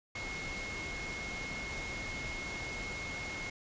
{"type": "tone in noise", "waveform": "sine", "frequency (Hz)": 2166, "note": "C#7", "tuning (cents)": -41, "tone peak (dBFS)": -40, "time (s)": [0.15, 3.5], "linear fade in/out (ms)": 5, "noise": "pink", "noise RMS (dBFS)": -42, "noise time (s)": [0.15, 3.5], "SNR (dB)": -1, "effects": ["resampled to 16000 Hz"]}